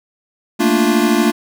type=chord; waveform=square; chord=Bb major seventh; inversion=third; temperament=equal; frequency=220 / 233.1 / 293.7 / 349.2 Hz; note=A3 / Bb3 / D4 / F4; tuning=0 / 0 / 0 / 0 cents; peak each=-18 dBFS; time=0.59-1.32 s; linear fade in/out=20 ms; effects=none